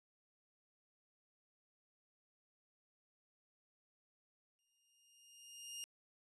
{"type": "tone with exponential growth", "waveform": "20% pulse", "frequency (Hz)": 2828, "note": "F7", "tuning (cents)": 21, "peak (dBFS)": -39, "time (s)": [4.59, 5.84], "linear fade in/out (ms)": 0, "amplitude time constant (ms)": 270, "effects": ["resampled to 32000 Hz"]}